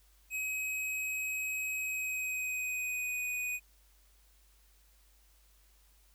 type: tone with pitch glide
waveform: square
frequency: 2540 to 2483 Hz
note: D#7 to D#7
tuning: +35 to -4 cents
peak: -34 dBFS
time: 0.3-3.6 s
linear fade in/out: 50 ms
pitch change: -39 cents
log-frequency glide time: 1.74-3.29 s
effects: added 50 Hz sine -63 dBFS peak until 6.14 s + white hiss -68 dBFS RMS until 6.14 s